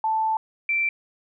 sine tone pair in turn, 880 / 2344 Hz, A5 / D7, 0 / -4 cents, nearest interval octave + perfect fourth, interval 1696 cents, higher second, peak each -20 dBFS, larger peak neither, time 0.04-0.37 / 0.69-0.89 s, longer first, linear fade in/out 2 ms, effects none

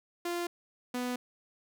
sawtooth tone pair in turn, 347.1 / 247.8 Hz, F4 / B3, -11 / +6 cents, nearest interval tritone, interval 583 cents, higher first, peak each -28 dBFS, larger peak neither, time 0.25-0.47 / 0.94-1.16 s, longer neither, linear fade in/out 5 ms, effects none

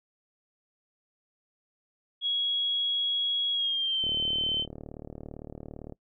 sine tone with pitch glide, 3322 to 3082 Hz, G#7 to G7, 0 to -30 cents, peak -25 dBFS, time 2.21-4.66 s, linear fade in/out 50 ms, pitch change -130 cents, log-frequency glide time 3.52-4.06 s
click train, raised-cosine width 2 ms, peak -27 dBFS, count 72, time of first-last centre 4.04-5.923 s, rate 37.7 Hz
effects noise-tail reverb RT60 0.1 s tail -22 dB re dry

